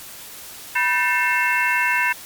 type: tone cluster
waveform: sine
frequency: 976 / 1541 / 1775 / 2153 / 2678 Hz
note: B5 / G6 / A6 / C7 / E7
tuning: -21 / -30 / +15 / +49 / +27 cents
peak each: -23 dBFS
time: 0.75-2.13 s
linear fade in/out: 10 ms
effects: white hiss -38 dBFS RMS until 2.25 s + MP3 96 kbps